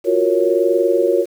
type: chord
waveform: sine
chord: Gb major seventh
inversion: third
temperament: equal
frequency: 349.2 / 370 / 466.2 / 554.4 Hz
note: F4 / Gb4 / Bb4 / Db5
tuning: 0 / 0 / 0 / 0 cents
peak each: -18 dBFS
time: 0.04-1.26 s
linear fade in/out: 50 ms
effects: 7-bit